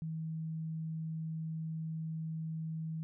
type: tone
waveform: sine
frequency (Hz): 160.2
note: E3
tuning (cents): -49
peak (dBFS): -36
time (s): 0.02-3.03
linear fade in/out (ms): 0
effects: none